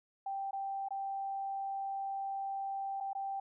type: tone with dropouts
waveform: sine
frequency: 784 Hz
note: G5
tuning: in tune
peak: -35 dBFS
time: 0.26-3.4 s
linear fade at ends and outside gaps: 5 ms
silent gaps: 0.51-0.53 / 0.886-0.906 / 3.003-3.007 / 3.132-3.15 s
effects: none